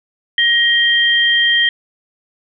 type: tone pair together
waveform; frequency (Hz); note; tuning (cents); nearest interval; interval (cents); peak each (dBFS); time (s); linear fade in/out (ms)
sine; 1885 / 3175; A#6 / G7; +19 / +21; major sixth; 902; -13; 0.38-1.69; 2
effects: none